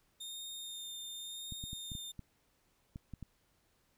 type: tone with vibrato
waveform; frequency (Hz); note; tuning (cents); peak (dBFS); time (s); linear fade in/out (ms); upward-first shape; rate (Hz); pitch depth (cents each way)
sawtooth; 3648; A#7; -38; -40; 0.2-2.12; 10; sine; 0.92; 15
type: clicks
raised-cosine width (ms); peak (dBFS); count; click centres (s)
5; -32; 9; 1.523 / 1.639 / 1.731 / 1.918 / 1.952 / 2.193 / 2.959 / 3.137 / 3.227
effects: pink hiss -74 dBFS RMS until 3.97 s